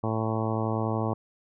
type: harmonic tone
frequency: 110.8 Hz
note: A2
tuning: 13 cents sharp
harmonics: 1 / 2 / 3 / 4 / 5 / 6 / 7 / 8 / 9 / 10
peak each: -29 / -32 / -34 / -35 / -36 / -37 / -37 / -38 / -39 / -39 dBFS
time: 0.03-1.14 s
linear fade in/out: 10 ms
effects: none